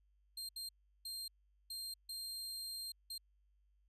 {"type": "tone bursts at uneven times", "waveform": "sawtooth", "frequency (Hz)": 4186, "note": "C8", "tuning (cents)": 0, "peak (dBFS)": -40, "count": 6, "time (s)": [[0.37, 0.49], [0.56, 0.69], [1.05, 1.28], [1.7, 1.94], [2.09, 2.92], [3.1, 3.18]], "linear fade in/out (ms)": 5, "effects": ["added 50 Hz sine -70 dBFS peak until 3.88 s", "resampled to 32000 Hz"]}